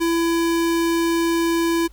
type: tone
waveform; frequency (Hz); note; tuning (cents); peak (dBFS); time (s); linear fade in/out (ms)
square; 334.6; E4; +26; -18; 0-1.88; 20
effects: added 50 Hz sine -42 dBFS peak until 1.92 s + pink hiss -58 dBFS RMS until 1.92 s